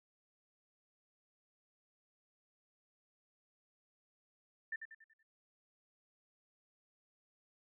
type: tone with echo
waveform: sine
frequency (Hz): 1783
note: A6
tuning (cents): +22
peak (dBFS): -37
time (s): 4.72-4.76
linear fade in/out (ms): 5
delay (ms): 94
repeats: 5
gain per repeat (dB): -7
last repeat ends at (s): 5.23
effects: none